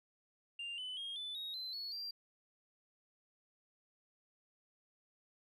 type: tone with pitch steps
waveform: sine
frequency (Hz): 2794 / 3012 / 3247 / 3500 / 3773 / 4067 / 4384 / 4726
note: F7 / F#7 / G#7 / A7 / A#7 / C8 / C#8 / D8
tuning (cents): 0 / +30 / -40 / -10 / +20 / -50 / -20 / +10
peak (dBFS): -39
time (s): 0.59-2.11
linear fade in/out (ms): 5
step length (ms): 190
effects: tanh soft clip ceiling -39 dBFS